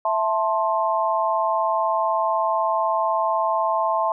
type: chord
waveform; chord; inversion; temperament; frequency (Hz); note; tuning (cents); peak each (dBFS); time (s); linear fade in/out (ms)
sine; A minor; second; just; 660 / 880 / 1056; E5 / A5 / C6; +2 / 0 / +16; -23; 0.05-4.12; 2
effects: none